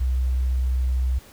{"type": "tone", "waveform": "sine", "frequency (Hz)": 63.7, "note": "C2", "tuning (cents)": -46, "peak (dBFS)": -19, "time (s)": [0, 1.19], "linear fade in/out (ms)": 10, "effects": ["pink hiss -49 dBFS RMS until 1.32 s"]}